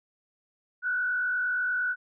sine tone with frequency modulation, 1480 Hz, F#6, in tune, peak -25 dBFS, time 0.82-1.96 s, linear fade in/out 50 ms, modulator 48.5 Hz, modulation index 0.73, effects none

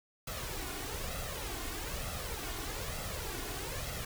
pink noise with flanger, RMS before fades -39 dBFS, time 0.27-4.05 s, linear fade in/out 5 ms, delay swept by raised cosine 1.5 to 2.8 ms, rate 1.1 Hz, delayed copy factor +0.6, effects none

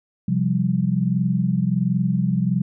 sine chord, C suspended fourth, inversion none, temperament equal, 130.81 / 174.61 / 196 Hz, C3 / F3 / G3, 0 / 0 / 0 cents, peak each -23 / -21 / -22 dBFS, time 0.28-2.62 s, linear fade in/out 5 ms, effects none

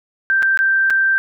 sine tone with dropouts, 1568 Hz, G6, in tune, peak -12 dBFS, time 0.3-1.18 s, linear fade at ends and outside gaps 0 ms, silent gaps 0.424-0.429 / 0.574-0.59 / 0.9-0.905 s, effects none

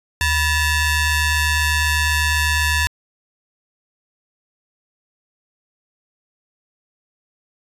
sawtooth ring-modulated tone, 904 Hz, A5, 47 cents sharp, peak -9 dBFS, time 0.21-2.87 s, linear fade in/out 0 ms, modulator 828 Hz, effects resampled to 32000 Hz

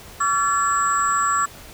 sine tone cluster, 1137 / 1358 / 1724 / 7710 Hz, C#6 / F6 / A6 / B8, +44 / -49 / -36 / -43 cents, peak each -20 / -22 / -27 / -26 dBFS, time 0.2-1.46 s, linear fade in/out 10 ms, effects pink hiss -42 dBFS RMS until 1.73 s

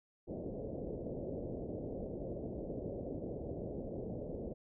white low-pass noise, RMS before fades -42 dBFS, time 0.27-4.54 s, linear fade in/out 20 ms, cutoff 590 Hz, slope 48 dB/octave, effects none

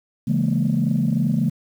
sine chord, A# half-diminished seventh, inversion first, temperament just, 139.85 / 167.82 / 209.8 / 233.1 Hz, C#3 / E3 / G#3 / A#3, +16 / +31 / +18 / 0 cents, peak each -22 dBFS, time 0.27-1.5 s, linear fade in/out 10 ms, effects tanh soft clip ceiling -10 dBFS + 8-bit

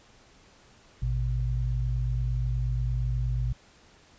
sine tone pair together, 55 / 123.47 Hz, A1 / B2, 0 / 0 cents, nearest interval octave + major second, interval 1400 cents, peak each -27 / -28 dBFS, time 1.02-3.53 s, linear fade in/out 5 ms, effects pink hiss -57 dBFS RMS until 4.18 s + resampled to 16000 Hz

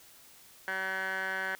15% pulse tone with band-pass filter, 190 Hz, F#3, 46 cents sharp, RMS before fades -34 dBFS, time 0.68-1.55 s, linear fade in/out 0 ms, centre 1500 Hz, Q 6, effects white hiss -56 dBFS RMS until 1.59 s

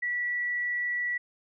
sine tone, 1949 Hz, B6, 23 cents flat, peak -27 dBFS, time 0.02-1.18 s, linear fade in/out 10 ms, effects none

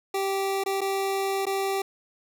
25% pulse tone with dropouts, 390 Hz, G4, 9 cents flat, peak -21 dBFS, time 0.14-1.82 s, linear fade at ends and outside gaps 5 ms, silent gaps 0.638-0.66 / 0.808-0.814 / 1.455-1.466 s, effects none

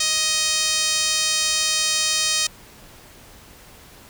5% pulse tone with band-pass filter, 626 Hz, D#5, 10 cents sharp, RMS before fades -21 dBFS, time 0-2.47 s, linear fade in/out 5 ms, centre 6300 Hz, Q 0.6, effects pink hiss -46 dBFS RMS until 4.09 s

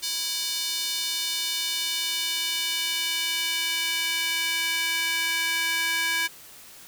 square tone with high-pass filter sweep, 329.6 Hz, E4, in tune, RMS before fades -27 dBFS, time 0.02-6.28 s, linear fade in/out 20 ms, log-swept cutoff 4200 to 1900 Hz, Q 1.8, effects white hiss -47 dBFS RMS until 6.87 s

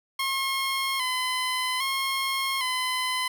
15% pulse tone with vibrato, 1046.5 Hz, C6, in tune, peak -19 dBFS, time 0.19-3.28 s, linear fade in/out 5 ms, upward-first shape square, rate 0.62 Hz, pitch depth 49 cents each way, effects none

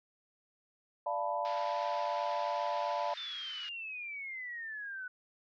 sine chord, B half-diminished seventh, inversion first, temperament equal with one note detuned, 587.3 / 690 / 880 / 987.8 Hz, D5 / F5 / A5 / B5, 0 / -21 / 0 / 0 cents, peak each -37 dBFS, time 1.06-3.14 s, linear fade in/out 5 ms
pink band-pass noise, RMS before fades -49 dBFS, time 1.45-3.69 s, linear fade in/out 0 ms, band 1300 to 5200 Hz, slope 48 dB/octave
sine exponential sweep, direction down, 3600 to 1480 Hz, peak -39 dBFS, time 3.17-5.08 s, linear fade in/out 5 ms
effects none

